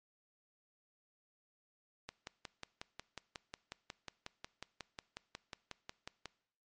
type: click train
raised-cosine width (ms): 0.2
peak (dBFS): -26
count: 24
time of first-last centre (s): 2.09-6.257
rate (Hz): 5.52
effects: noise-tail reverb RT60 0.7 s tail -21 dB re dry + MP3 48 kbps